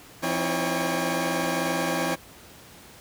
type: tone cluster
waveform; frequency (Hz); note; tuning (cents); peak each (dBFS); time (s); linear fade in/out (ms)
20% pulse; 171 / 261.2 / 319.8 / 558 / 807; F3 / C4 / D#4 / C#5 / G#5; -36 / -3 / +48 / +11 / -50; -26; 0.22-2.16; 20
effects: pink hiss -48 dBFS RMS until 3 s + high-pass 60 Hz 12 dB/octave